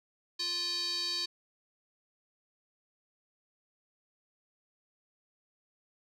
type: tone with band-pass filter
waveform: square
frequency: 349.2 Hz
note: F4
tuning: in tune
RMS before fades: -34 dBFS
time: 0.39-1.26 s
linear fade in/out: 10 ms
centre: 4400 Hz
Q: 8.4
effects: none